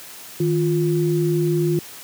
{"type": "tone pair together", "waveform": "sine", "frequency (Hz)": [155.97, 349.2], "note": ["D#3", "F4"], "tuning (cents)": [5, 0], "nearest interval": "octave + major second", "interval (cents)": 1395, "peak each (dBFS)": -19, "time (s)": [0.4, 1.79], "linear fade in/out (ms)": 2, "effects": ["white hiss -39 dBFS RMS until 2.03 s", "high-pass 100 Hz 12 dB/octave"]}